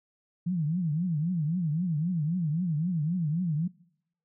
sine tone with vibrato, 164.81 Hz, E3, in tune, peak -25 dBFS, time 0.46-3.68 s, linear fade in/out 10 ms, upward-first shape triangle, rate 3.8 Hz, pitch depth 240 cents each way, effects noise-tail reverb RT60 0.7 s tail -23 dB re dry

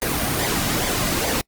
pink noise with flanger, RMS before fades -22 dBFS, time 0.02-1.41 s, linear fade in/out 0 ms, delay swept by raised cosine 0.72 to 2.32 ms, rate 2.4 Hz, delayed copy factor -0.5, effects noise-tail reverb RT60 0.1 s tail -26 dB re dry + Opus 32 kbps

